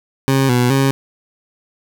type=tone with pitch steps; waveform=20% pulse; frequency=135.1 / 123.1 / 135.9 Hz; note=C#3 / B2 / C#3; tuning=-44 / -5 / -34 cents; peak=-7 dBFS; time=0.28-0.91 s; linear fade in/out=0 ms; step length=210 ms; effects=none